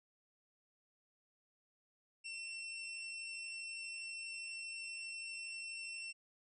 sawtooth tone with amplitude modulation, 2702 Hz, E7, 42 cents sharp, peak -39 dBFS, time 2.24-6.13 s, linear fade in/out 20 ms, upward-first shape sine, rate 52.4 Hz, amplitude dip 25%, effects resampled to 22050 Hz

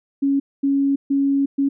sine tone bursts at uneven times, 277.2 Hz, C#4, in tune, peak -15 dBFS, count 4, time 0.22-0.4 / 0.63-0.96 / 1.1-1.46 / 1.58-1.69 s, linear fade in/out 10 ms, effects none

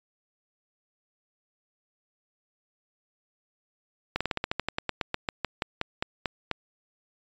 slowing click train, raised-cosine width 0.3 ms, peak -11 dBFS, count 20, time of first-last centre 4.16-6.513 s, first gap 46 ms, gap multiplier 1.1, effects resampled to 16000 Hz

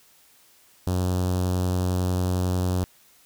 sawtooth tone with notch filter, 91.1 Hz, F#2, 26 cents flat, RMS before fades -24 dBFS, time 0.87-2.84 s, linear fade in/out 0 ms, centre 2100 Hz, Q 0.63, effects white hiss -57 dBFS RMS until 3.25 s

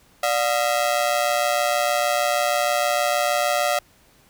sawtooth ring-modulated tone, 653 Hz, E5, 17 cents flat, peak -12 dBFS, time 0.23-3.79 s, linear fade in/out 5 ms, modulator 63.2 Hz, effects pink hiss -56 dBFS RMS until 4.29 s

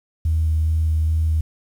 sine tone with vibrato, 79.4 Hz, D#2, 36 cents sharp, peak -15 dBFS, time 0.25-1.41 s, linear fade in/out 5 ms, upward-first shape square, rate 2.4 Hz, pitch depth 10 cents each way, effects tanh soft clip ceiling -11 dBFS + 8-bit

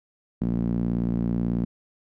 sawtooth tone with band-pass filter, 58.27 Hz, A#1, in tune, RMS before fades -25 dBFS, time 0.41-1.65 s, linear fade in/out 5 ms, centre 210 Hz, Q 2.9, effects none

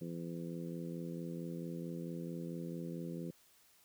harmonic tone, 84.5 Hz, E2, 43 cents sharp, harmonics 2 / 3 / 4 / 5 / 6, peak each -42 / -47 / -47 / -52 / -51 dBFS, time 0.01-3.31 s, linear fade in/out 5 ms, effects white hiss -67 dBFS RMS until 3.84 s

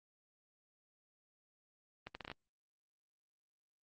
accelerating click train, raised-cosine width 0.3 ms, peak -28 dBFS, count 7, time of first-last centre 2.07-2.316 s, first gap 80 ms, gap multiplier 0.72, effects Opus 24 kbps

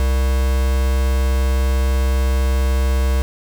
triangle tone with quantisation, 65.41 Hz, C2, in tune, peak -12 dBFS, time 0-3.22 s, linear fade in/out 0 ms, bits 4, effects none

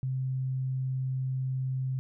sine tone, 130.81 Hz, C3, in tune, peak -28 dBFS, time 0.03-1.99 s, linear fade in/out 0 ms, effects none

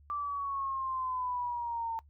sine exponential sweep, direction down, 1174.7 to 903 Hz, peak -32 dBFS, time 0.1-1.99 s, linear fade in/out 0 ms, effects noise-tail reverb RT60 0.1 s tail -21 dB re dry + added 72 Hz sine -56 dBFS peak until 2.09 s

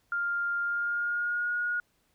sine tone with pitch glide, 1400 to 1441.9 Hz, F6 to F#6, +4 to -45 cents, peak -27 dBFS, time 0.12-1.8 s, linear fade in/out 2 ms, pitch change +51 cents, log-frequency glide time 0.62-1.53 s, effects pink hiss -71 dBFS RMS until 2.14 s

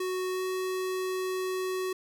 square tone with pitch glide, 370 to 372.6 Hz, F#4 to F#4, 0 to +12 cents, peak -30 dBFS, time 0-1.93 s, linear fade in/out 5 ms, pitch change +12 cents, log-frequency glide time 0.32-0.42 s, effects none

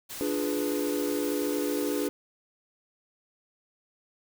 white noise, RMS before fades -39 dBFS, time 0.09-2.09 s, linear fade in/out 20 ms
triangle chord, D diminished seventh, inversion none, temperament equal with one note detuned, 293.7 / 346.8 / 415.3 / 493.9 Hz, D4 / F4 / Ab4 / Cb5, 0 / -12 / 0 / 0 cents, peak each -28 / -33 / -30 / -32 dBFS, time 0.21-2.09 s, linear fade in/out 0 ms
effects none

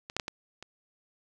clicks, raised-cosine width 0.2 ms, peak -23 / -13 / -13 / -17 / -26 dBFS, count 5, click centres 0.099 / 0.166 / 0.198 / 0.281 / 0.626 s, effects none

